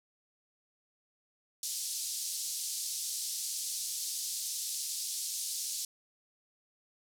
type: band-pass noise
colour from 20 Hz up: pink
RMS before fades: -37 dBFS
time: 1.63-5.85 s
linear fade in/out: 2 ms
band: 4600 to 12000 Hz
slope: 24 dB/octave
effects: none